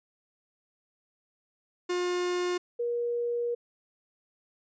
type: tone pair in turn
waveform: 45% pulse / sine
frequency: 356.9 / 476.4 Hz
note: F4 / A#4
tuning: +38 / +38 cents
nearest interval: perfect fourth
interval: 500 cents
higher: second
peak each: -27 dBFS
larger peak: neither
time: 1.89-2.58 / 2.79-3.55 s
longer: second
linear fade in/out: 10 ms
effects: resampled to 16000 Hz